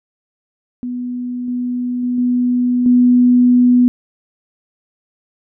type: tone with level steps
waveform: sine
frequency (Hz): 246.7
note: B3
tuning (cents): -2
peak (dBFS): -20 / -17 / -15 / -12 / -7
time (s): 0.83-3.88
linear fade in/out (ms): 0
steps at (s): 1.48 / 2.03 / 2.18 / 2.86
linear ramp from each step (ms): 2
effects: none